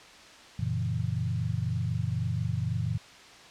sine chord, F# dominant seventh, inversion none, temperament equal, 92.5 / 116.54 / 138.59 / 164.81 Hz, F#2 / A#2 / C#3 / E3, 0 / 0 / 0 / 0 cents, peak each -33 / -30 / -35 / -34 dBFS, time 0.59-2.98 s, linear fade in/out 5 ms, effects white hiss -50 dBFS RMS until 3.5 s + low-pass 5000 Hz 12 dB/octave

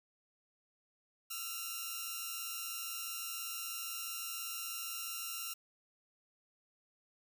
5% pulse tone cluster, 1268 / 1354 / 2825 Hz, D#6 / E6 / F7, +32 / +46 / +19 cents, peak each -39 / -32 / -33 dBFS, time 1.3-5.54 s, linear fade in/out 10 ms, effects none

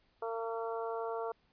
harmonic tone, 227.7 Hz, A#3, 40 cents flat, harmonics 2 / 3 / 4 / 5 / 6, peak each -37 / -41 / -43 / -45 / -47 dBFS, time 0.22-1.32 s, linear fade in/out 5 ms, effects pink hiss -72 dBFS RMS until 1.52 s + resampled to 11025 Hz

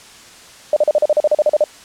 sine tone bursts, 602 Hz, D5, 43 cents sharp, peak -9 dBFS, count 13, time 0.73-1.64 s, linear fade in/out 2 ms, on 34 ms, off 39 ms, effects white hiss -41 dBFS RMS until 1.84 s + low-pass 8000 Hz 12 dB/octave

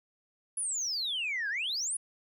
sine exponential two-way sweep, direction down then up, 10490 to 1568 to 10490 Hz, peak -29 dBFS, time 0.57-1.97 s, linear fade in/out 5 ms, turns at 1.49 s, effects tanh soft clip ceiling -27 dBFS

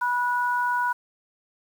sine tone pair together, 978 / 1465.3 Hz, B5 / F#6, -17 / -17 cents, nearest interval perfect fifth, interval 700 cents, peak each -23 / -26 dBFS, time 0.01-0.93 s, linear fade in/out 10 ms, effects 8-bit

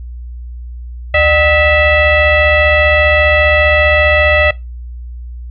sine tone with frequency modulation, 1283 Hz, E6, 47 cents flat, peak -7 dBFS, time 1.14-4.51 s, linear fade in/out 5 ms, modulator 679 Hz, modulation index 2, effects noise-tail reverb RT60 0.2 s tail -20 dB re dry + added 60 Hz sine -24 dBFS peak until 5.5 s

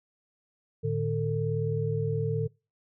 sine tone cluster, 110.4 / 149.6 / 447.7 Hz, A2 / D3 / A4, +6 / +32 / +30 cents, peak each -30 dBFS, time 0.83-2.48 s, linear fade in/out 20 ms, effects noise-tail reverb RT60 0.3 s tail -24 dB re dry

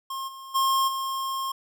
square tone with level steps, 1071 Hz, C6, 40 cents sharp, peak -31 / -40 / -21 / -28 dBFS, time 0.1-1.52 s, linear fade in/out 5 ms, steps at 0.27 / 0.54 / 0.87 s, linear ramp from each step 20 ms, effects none

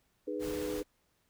sine chord, G# minor, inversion second, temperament equal with one note detuned, 305.8 / 415.3 / 493.9 Hz, D#4 / G#4 / B4, -30 / 0 / 0 cents, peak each -38 dBFS, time 0.27-0.83 s, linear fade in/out 10 ms
pink noise, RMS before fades -44 dBFS, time 0.39-0.84 s, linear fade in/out 50 ms
effects pink hiss -74 dBFS RMS until 1.29 s

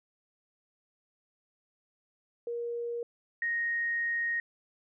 sine tone pair in turn, 472.5 / 1867.2 Hz, A#4 / A#6, +23 / +2 cents, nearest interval 2 octaves, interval 2379 cents, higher second, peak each -32 / -28 dBFS, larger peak second, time 2.47-3.03 / 3.42-4.4 s, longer second, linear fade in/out 2 ms, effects none

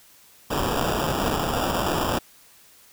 white noise with sample-and-hold, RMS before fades -24 dBFS, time 0.5-2.19 s, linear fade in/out 10 ms, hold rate 2100 Hz, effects white hiss -53 dBFS RMS until 2.92 s

